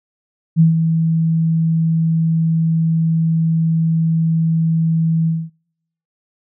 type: tone with ADSR envelope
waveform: sine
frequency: 162.8 Hz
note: E3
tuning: 21 cents flat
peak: -6 dBFS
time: 0.56-5.5 s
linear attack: 40 ms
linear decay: 130 ms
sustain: -7 dB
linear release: 230 ms
effects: noise-tail reverb RT60 0.7 s tail -21 dB re dry